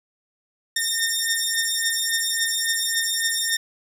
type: beating tone pair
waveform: 10% pulse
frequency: 1824 / 1827.6 Hz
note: A#6 / A#6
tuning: -38 / -35 cents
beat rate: 3.6 Hz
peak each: -15 dBFS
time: 0.76-3.57 s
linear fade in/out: 5 ms
effects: none